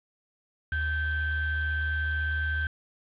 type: ring-modulated tone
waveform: triangle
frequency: 815 Hz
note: G#5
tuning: 33 cents flat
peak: -21 dBFS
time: 0.72-2.67 s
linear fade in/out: 2 ms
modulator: 738 Hz
effects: resampled to 8000 Hz + 8-bit